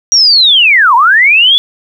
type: linear two-way sweep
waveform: sine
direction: down then up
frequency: 5770 to 903 to 3484 Hz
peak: -3 dBFS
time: 0.12-1.58 s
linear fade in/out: 0 ms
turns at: 0.95 s
effects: 7-bit